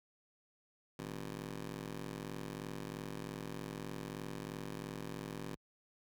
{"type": "ring-modulated tone", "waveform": "15% pulse", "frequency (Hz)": 102.6, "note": "G#2", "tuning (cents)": -21, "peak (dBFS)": -32, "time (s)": [0.99, 5.55], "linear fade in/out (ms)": 0, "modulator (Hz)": 72.9, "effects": ["high-pass 60 Hz 12 dB/octave"]}